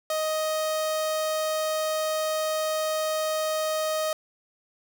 sawtooth tone with notch filter, 625 Hz, D#5, 8 cents sharp, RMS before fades -27 dBFS, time 0.1-4.13 s, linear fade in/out 2 ms, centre 2200 Hz, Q 2, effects none

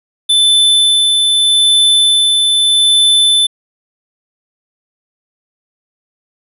square tone with tremolo, 3520 Hz, A7, in tune, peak -7 dBFS, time 0.29-3.47 s, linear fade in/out 10 ms, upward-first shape sine, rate 0.81 Hz, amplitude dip 25%, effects resampled to 32000 Hz

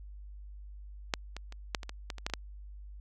clicks, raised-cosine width 0.2 ms, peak -10 / -23 / -29 / -11 / -24 / -22 / -19 / -27 / -14 / -27 / -13 dBFS, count 11, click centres 1.138 / 1.366 / 1.524 / 1.748 / 1.832 / 1.894 / 2.102 / 2.183 / 2.265 / 2.299 / 2.337 s, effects added 50 Hz sine -44 dBFS peak until 3 s

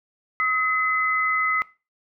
sine tone pair together, 1273 / 2032 Hz, D#6 / B6, +39 / +49 cents, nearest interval minor sixth, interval 810 cents, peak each -22 dBFS, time 0.4-1.62 s, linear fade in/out 0 ms, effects noise-tail reverb RT60 0.3 s tail -19 dB re dry

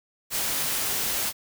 white noise, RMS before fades -27 dBFS, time 0.3-1.33 s, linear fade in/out 50 ms, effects none

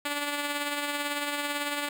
5% pulse tone with tremolo, 290 Hz, D4, 22 cents flat, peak -16 dBFS, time 0.05-1.89 s, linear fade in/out 5 ms, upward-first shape triangle, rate 18 Hz, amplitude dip 45%, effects none

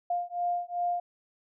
sine beating tone pair, 702 / 704.6 Hz, F5 / F5, +9 / +15 cents, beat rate 2.6 Hz, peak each -31 dBFS, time 0.1-1 s, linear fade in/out 5 ms, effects none

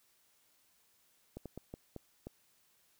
slowing click train, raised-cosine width 2 ms, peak -30 dBFS, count 6, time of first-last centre 1.37-2.27 s, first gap 87 ms, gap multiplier 1.37, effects white hiss -71 dBFS RMS until 2.99 s

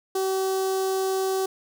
sawtooth tone with notch filter, 381.4 Hz, G4, 47 cents flat, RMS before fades -25 dBFS, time 0.15-1.46 s, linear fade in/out 5 ms, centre 2200 Hz, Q 0.59, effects none

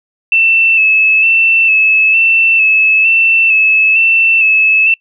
sine tone with vibrato, 2637 Hz, E7, in tune, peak -6 dBFS, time 0.32-4.94 s, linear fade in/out 2 ms, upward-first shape square, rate 1.1 Hz, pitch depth 26 cents each way, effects noise-tail reverb RT60 0.1 s tail -25 dB re dry

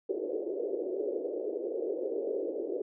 pink band-pass noise, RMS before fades -34 dBFS, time 0.09-2.82 s, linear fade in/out 5 ms, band 350 to 520 Hz, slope 48 dB/octave, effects none

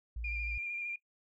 sine tone, 57.2 Hz, A#1, 32 cents flat, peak -36 dBFS, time 0.16-0.58 s, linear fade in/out 5 ms
sine tone with vibrato, 2400 Hz, D7, 37 cents sharp, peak -35 dBFS, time 0.24-0.96 s, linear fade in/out 5 ms, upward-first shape square, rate 13 Hz, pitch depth 19 cents each way
effects noise-tail reverb RT60 0.1 s tail -19 dB re dry + tanh soft clip ceiling -26 dBFS

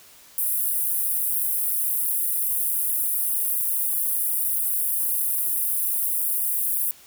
pink high-pass noise, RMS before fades -24 dBFS, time 0.38-6.91 s, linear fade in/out 0 ms, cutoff 10000 Hz, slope 48 dB/octave, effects white hiss -50 dBFS RMS until 7.06 s

